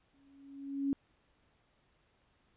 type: tone with exponential growth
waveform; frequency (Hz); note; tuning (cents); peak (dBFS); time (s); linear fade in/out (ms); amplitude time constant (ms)
sine; 277.2; C#4; 0; -27; 0.14-0.93; 0; 170
effects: pink hiss -72 dBFS RMS until 2.56 s + resampled to 8000 Hz